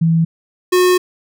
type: tone pair in turn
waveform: sine / square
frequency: 164.3 / 363.2 Hz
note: E3 / F#4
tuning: -5 / -32 cents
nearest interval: octave + major second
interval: 1373 cents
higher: second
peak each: -10 dBFS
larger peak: neither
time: 0.01-0.25 / 0.72-0.98 s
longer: second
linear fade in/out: 10 ms
effects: none